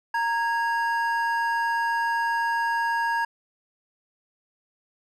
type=tone pair together; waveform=triangle; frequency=927 / 1648.7 Hz; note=A#5 / G#6; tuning=-10 / -13 cents; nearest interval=minor seventh; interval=997 cents; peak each=-22 / -25 dBFS; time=0.14-3.25 s; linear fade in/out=5 ms; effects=none